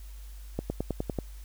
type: accelerating click train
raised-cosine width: 2 ms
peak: -16 dBFS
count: 7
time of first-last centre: 0.59-1.187 s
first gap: 110 ms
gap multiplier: 0.96
effects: added 50 Hz sine -41 dBFS peak until 1.44 s + white hiss -57 dBFS RMS until 1.44 s